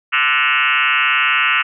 sine tone with frequency modulation, 2029 Hz, B6, 46 cents sharp, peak -12 dBFS, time 0.12-1.63 s, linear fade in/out 20 ms, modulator 140 Hz, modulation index 5.9, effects none

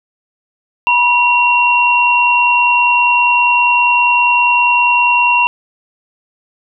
sine tone pair together, 970 / 2745 Hz, B5 / F7, -31 / -31 cents, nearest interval octave + tritone, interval 1800 cents, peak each -11 dBFS, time 0.87-5.47 s, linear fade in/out 0 ms, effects none

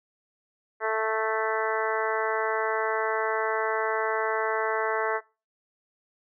harmonic tone, 220 Hz, A3, in tune, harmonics 2 / 3 / 4 / 5 / 6 / 7 / 8 / 9, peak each -29 / -31 / -32 / -33 / -34 / -34 / -35 / -36 dBFS, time 0.8-5.21 s, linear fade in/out 50 ms, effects noise-tail reverb RT60 0.3 s tail -22 dB re dry

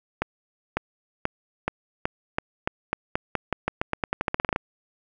accelerating click train, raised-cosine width 0.5 ms, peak -8 dBFS, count 24, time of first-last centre 0.22-4.561 s, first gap 550 ms, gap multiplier 0.88, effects none

